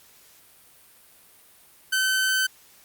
sawtooth tone, 1531 Hz, G6, 41 cents flat, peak -17 dBFS, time 1.92-2.47 s, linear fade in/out 10 ms, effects white hiss -54 dBFS RMS until 2.84 s + Opus 48 kbps

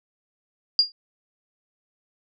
sine tone with exponential decay, 4815 Hz, D8, 42 cents sharp, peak -10 dBFS, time 0.79-0.92 s, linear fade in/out 1 ms, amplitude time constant 27 ms, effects none

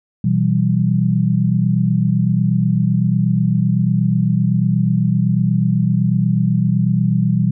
sine chord, E minor, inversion second, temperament equal with one note detuned, 123.47 / 164.81 / 192.85 Hz, B2 / E3 / G3, 0 / 0 / -28 cents, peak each -17 dBFS, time 0.24-7.51 s, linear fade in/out 5 ms, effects none

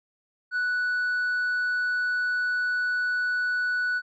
sine tone with tanh clipping, 1480 Hz, F#6, in tune, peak -24 dBFS, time 0.51-4.02 s, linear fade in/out 50 ms, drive 2 dB, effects none

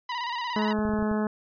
sawtooth tone with vibrato, 968 Hz, B5, 35 cents flat, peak -25 dBFS, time 0.09-0.73 s, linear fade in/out 5 ms, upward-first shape square, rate 17 Hz, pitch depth 51 cents each way
harmonic tone, 213.2 Hz, G#3, 46 cents sharp, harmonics 1 / 2 / 3 / 4 / 5 / 6 / 7 / 8, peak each -25 / -31 / -35 / -37 / -39 / -41 / -42 / -43 dBFS, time 0.56-1.27 s, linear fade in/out 2 ms
clicks, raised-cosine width 5 ms, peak -25 dBFS, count 7, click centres 0.789 / 0.853 / 0.892 / 0.937 / 0.99 / 1.025 / 1.114 s
effects resampled to 11025 Hz

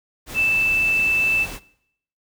sine tone in noise, 2642 Hz, E7, 3 cents sharp, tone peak -16 dBFS, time 0.34-1.47 s, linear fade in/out 50 ms, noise pink, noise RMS -34 dBFS, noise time 0.26-1.6 s, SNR +15 dB, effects noise-tail reverb RT60 0.7 s tail -20 dB re dry

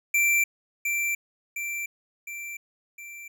square tone with echo, 2349 Hz, D7, in tune, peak -20 dBFS, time 0.14-0.44 s, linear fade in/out 5 ms, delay 710 ms, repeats 4, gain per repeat -5 dB, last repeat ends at 3.28 s, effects none

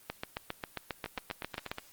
two click trains, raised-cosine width 0.3 ms, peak -18 / -21 dBFS, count 13 / 7, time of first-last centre 0.1-1.715 / 1.06-1.784 s, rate 7.43 / 8.29 Hz, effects white hiss -58 dBFS RMS until 1.92 s + Opus 24 kbps

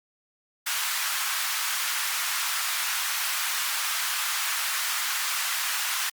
pink high-pass noise, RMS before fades -28 dBFS, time 0.66-6.1 s, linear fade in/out 10 ms, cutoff 1100 Hz, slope 24 dB/octave, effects Opus 48 kbps

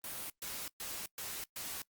white noise bursts, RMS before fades -42 dBFS, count 5, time 0.04-1.82 s, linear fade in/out 2 ms, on 260 ms, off 120 ms, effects noise-tail reverb RT60 0.1 s tail -23 dB re dry + Opus 32 kbps

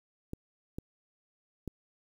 clicks, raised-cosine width 3 ms, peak -24 dBFS, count 3, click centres 0.334 / 0.785 / 1.677 s, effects 9-bit

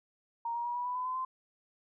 sine tone with pitch steps, 932.3 / 946.4 / 960.7 / 975.3 / 990 / 1005 / 1020.2 / 1035.6 Hz, A#5 / A#5 / B5 / B5 / B5 / B5 / C6 / C6, 0 / +26 / -48 / -22 / +4 / +30 / -44 / -18 cents, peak -32 dBFS, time 0.45-1.25 s, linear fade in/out 5 ms, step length 100 ms, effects none

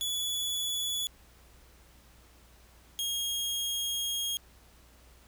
sawtooth tone pair in turn, 3417 / 3260 Hz, G#7 / G#7, +49 / -33 cents, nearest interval minor second, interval 82 cents, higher first, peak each -27 dBFS, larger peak neither, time 0.01-1.07 / 2.99-4.37 s, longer second, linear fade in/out 0 ms, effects added 60 Hz sine -58 dBFS peak until 5.27 s + pink hiss -60 dBFS RMS until 5.27 s

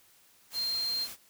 sine tone in noise, 4186 Hz, C8, in tune, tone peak -29 dBFS, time 0.53-1.08 s, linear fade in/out 50 ms, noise white, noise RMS -43 dBFS, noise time 0.5-1.17 s, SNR +11 dB, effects white hiss -62 dBFS RMS until 1.29 s

